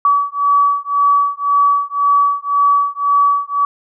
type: beating tone pair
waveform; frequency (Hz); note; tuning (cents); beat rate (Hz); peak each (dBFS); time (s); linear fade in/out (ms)
sine; 1141 / 1142.9; C#6 / D6; +50 / -47; 1.9; -14; 0.05-3.65; 2
effects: none